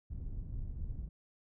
pink low-pass noise, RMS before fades -40 dBFS, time 0.1-1.09 s, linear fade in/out 10 ms, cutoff 100 Hz, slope 12 dB/octave, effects none

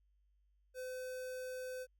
square tone with notch filter, 510 Hz, C5, 44 cents flat, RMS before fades -44 dBFS, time 0.74-1.87 s, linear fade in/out 50 ms, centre 3200 Hz, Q 1.4, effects added 50 Hz sine -70 dBFS peak until 1.99 s

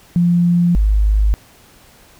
sine tone pair in turn, 173.8 / 51.91 Hz, F3 / G#1, -8 / 0 cents, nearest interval octave + major sixth, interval 2092 cents, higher first, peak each -10 dBFS, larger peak neither, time 0.16-0.75 / 0.75-1.34 s, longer neither, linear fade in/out 0 ms, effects pink hiss -47 dBFS RMS until 2.19 s

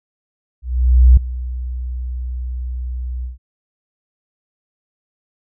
sine tone with ADSR envelope, 62.1 Hz, B1, 10 cents sharp, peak -3 dBFS, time 0.62-3.38 s, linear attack 550 ms, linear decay 4 ms, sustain -18 dB, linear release 140 ms, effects none

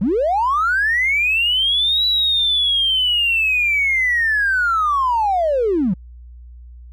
triangle linear two-way sweep, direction up then down, 164.81 to 3951 to 164.81 Hz, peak -11 dBFS, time 0.01-5.94 s, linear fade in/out 10 ms, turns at 2.06 s, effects tanh soft clip ceiling -12 dBFS + added 60 Hz sine -36 dBFS peak until 6.92 s

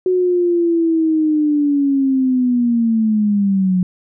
sine linear sweep, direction down, 370 to 180 Hz, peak -12 dBFS, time 0.06-3.83 s, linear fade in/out 2 ms, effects none

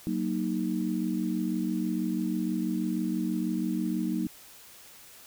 sine chord, D# minor, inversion first, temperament equal with one note detuned, 186.93 / 233.1 / 311.1 Hz, F#3 / A#3 / D#4, +18 / 0 / 0 cents, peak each -31 dBFS, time 0.07-4.27 s, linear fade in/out 0 ms, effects white hiss -51 dBFS RMS until 5.26 s

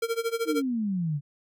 square tone with tremolo, 459.6 Hz, A#4, 25 cents flat, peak -24 dBFS, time 0.02-0.62 s, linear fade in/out 5 ms, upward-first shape sine, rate 13 Hz, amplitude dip 90%
sine exponential sweep, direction down, 329.6 to 138.59 Hz, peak -25 dBFS, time 0.45-1.21 s, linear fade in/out 50 ms
effects none

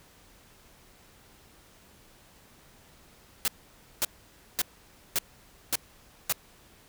white noise bursts, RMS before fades -26 dBFS, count 6, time 3.45-6.324 s, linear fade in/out 0 ms, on 29 ms, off 540 ms, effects pink hiss -57 dBFS RMS until 6.88 s

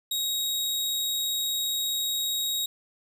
sawtooth tone, 3787 Hz, A#7, 27 cents sharp, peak -23 dBFS, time 0.11-2.66 s, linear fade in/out 5 ms, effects none

